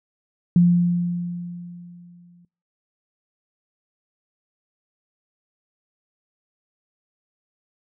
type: tone with exponential decay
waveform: sine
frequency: 174.61 Hz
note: F3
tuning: in tune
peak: -10 dBFS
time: 0.56-2.45 s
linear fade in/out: 2 ms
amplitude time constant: 410 ms
effects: noise-tail reverb RT60 0.4 s tail -25 dB re dry